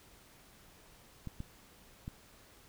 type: clicks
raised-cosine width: 5 ms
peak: -28 dBFS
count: 3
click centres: 1.273 / 1.404 / 2.079 s
effects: pink hiss -60 dBFS RMS until 2.68 s